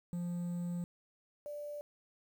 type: tone pair in turn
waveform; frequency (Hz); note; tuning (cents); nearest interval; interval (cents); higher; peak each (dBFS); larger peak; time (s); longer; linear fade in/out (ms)
triangle / sine; 174.61 / 587.3; F3 / D5; 0 / 0; octave + major sixth; 2100; second; -33 / -40; first; 0.13-0.84 / 1.46-1.81; first; 0
effects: 10-bit